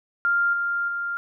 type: tone with level steps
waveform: sine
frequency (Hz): 1396.9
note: F6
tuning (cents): 0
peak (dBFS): -18 / -22 / -25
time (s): 0.25-1.17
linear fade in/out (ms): 0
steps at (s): 0.53 / 0.88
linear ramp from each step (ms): 5
effects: none